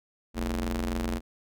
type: ring-modulated tone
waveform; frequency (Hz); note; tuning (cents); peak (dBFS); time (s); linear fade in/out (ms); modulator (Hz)
sawtooth; 87.31; F2; 0; -21; 0.34-1.21; 50; 143
effects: none